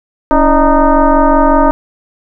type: tone with frequency modulation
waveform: sine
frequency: 324.7 Hz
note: E4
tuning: 26 cents flat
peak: -5 dBFS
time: 0.31-1.71 s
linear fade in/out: 0 ms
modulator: 302 Hz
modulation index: 2.8
effects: none